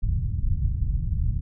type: low-pass noise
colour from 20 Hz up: pink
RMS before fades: -24 dBFS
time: 0.02-1.41 s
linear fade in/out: 10 ms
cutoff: 130 Hz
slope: 24 dB/octave
effects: none